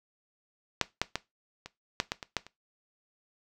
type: clicks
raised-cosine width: 0.2 ms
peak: -6 / -8 / -12 / -24 / -8 / -12 / -21 / -10 / -29 dBFS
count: 9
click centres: 0.813 / 1.016 / 1.156 / 1.66 / 2.001 / 2.119 / 2.228 / 2.367 / 2.466 s
effects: noise-tail reverb RT60 0.2 s tail -18 dB re dry